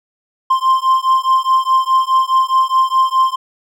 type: beating tone pair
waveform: triangle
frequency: 1046.5 / 1051.3 Hz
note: C6 / C6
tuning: 0 / +8 cents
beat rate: 4.8 Hz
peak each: -12 dBFS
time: 0.5-3.36 s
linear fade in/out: 10 ms
effects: none